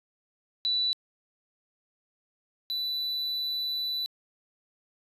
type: tone pair in turn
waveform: sine / triangle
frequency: 3962 / 3976 Hz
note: B7 / B7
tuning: +5 / +11 cents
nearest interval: unison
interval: 6 cents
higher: second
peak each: -24 / -27 dBFS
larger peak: first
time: 0.65-0.93 / 2.7-4.06 s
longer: second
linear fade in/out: 0 ms
effects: resampled to 32000 Hz